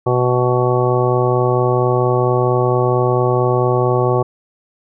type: harmonic tone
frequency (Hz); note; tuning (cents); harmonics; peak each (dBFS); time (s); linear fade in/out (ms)
124.4; B2; +13; 1 / 2 / 3 / 4 / 5 / 6 / 7 / 9; -17 / -29 / -17 / -20 / -23 / -24 / -24 / -23; 0.06-4.23; 10
effects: none